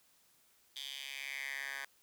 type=tone with high-pass filter sweep; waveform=10% pulse; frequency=137.4 Hz; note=C#3; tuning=15 cents flat; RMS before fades=-43 dBFS; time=0.76-1.85 s; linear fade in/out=2 ms; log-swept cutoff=3400 to 1500 Hz; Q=4.4; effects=white hiss -69 dBFS RMS until 2.02 s